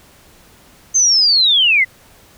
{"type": "linear sweep", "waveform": "sine", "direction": "down", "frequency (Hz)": [6360, 1963], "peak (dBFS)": -9, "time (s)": [0.94, 1.85], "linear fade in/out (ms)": 20, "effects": ["pink hiss -47 dBFS RMS until 2.37 s"]}